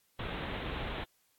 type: low-pass noise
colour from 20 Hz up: pink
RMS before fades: -38 dBFS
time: 0.19-1.04 s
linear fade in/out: 5 ms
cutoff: 3800 Hz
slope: 96 dB/octave
effects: white hiss -72 dBFS RMS until 1.38 s + AAC 64 kbps